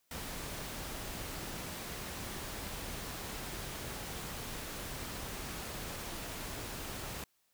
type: noise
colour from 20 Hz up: pink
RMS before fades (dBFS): -42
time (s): 0.11-7.24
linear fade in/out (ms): 2
effects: white hiss -75 dBFS RMS until 7.53 s